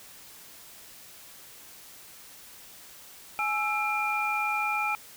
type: tone cluster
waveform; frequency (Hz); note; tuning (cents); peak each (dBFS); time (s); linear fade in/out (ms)
sine; 840 / 1325 / 2391; G#5 / E6 / D7; +19 / +9 / +30; -30 / -31 / -29; 3.39-4.95; 0
effects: white hiss -49 dBFS RMS until 5.16 s